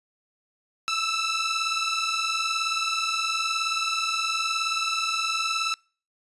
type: beating tone pair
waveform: 15% pulse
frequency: 1308 / 1327 Hz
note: E6 / E6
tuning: -14 / +11 cents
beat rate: 19 Hz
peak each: -22 / -20 dBFS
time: 0.88-5.74 s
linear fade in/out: 0 ms
effects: noise-tail reverb RT60 0.4 s tail -26 dB re dry + resampled to 24000 Hz